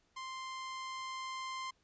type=tone with level ramp; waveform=sawtooth; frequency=1046.5 Hz; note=C6; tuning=in tune; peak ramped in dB=-38 to -35 dBFS; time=0.16-1.71 s; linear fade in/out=10 ms; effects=pink hiss -74 dBFS RMS until 1.83 s + resampled to 16000 Hz